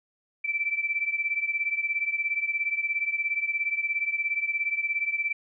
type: beating tone pair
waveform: sine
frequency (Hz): 2325 / 2342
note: D7 / D7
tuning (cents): -18 / -5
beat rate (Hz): 17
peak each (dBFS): -27 / -30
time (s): 0.44-5.33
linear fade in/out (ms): 10
effects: none